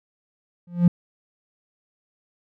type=tone with exponential growth; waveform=triangle; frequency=174.61 Hz; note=F3; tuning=in tune; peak=-5 dBFS; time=0.67-0.88 s; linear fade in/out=5 ms; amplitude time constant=44 ms; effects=tanh soft clip ceiling -6 dBFS